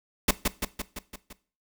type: noise with echo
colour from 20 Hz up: pink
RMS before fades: -20 dBFS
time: 0.28-0.31 s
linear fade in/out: 5 ms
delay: 170 ms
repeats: 6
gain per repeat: -4 dB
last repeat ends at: 1.33 s
effects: noise-tail reverb RT60 0.4 s tail -18 dB re dry